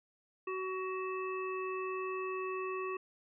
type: harmonic tone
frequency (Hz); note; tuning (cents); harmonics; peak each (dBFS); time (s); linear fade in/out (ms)
374.9; F#4; +23; 1 / 3 / 5 / 7; -37 / -40 / -51 / -45; 0.47-2.97; 5
effects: none